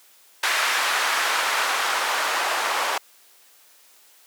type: noise with band-pass filter sweep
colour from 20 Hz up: white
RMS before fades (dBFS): -23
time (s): 0.43-2.98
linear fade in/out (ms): 5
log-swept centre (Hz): 1500 to 900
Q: 1.1
effects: white hiss -54 dBFS RMS until 4.26 s + high-pass 400 Hz 12 dB/octave